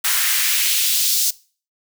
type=noise with high-pass filter sweep; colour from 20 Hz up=white; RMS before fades=-18 dBFS; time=0.04-1.31 s; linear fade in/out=10 ms; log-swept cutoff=1300 to 5100 Hz; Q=1.5; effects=noise-tail reverb RT60 0.4 s tail -21 dB re dry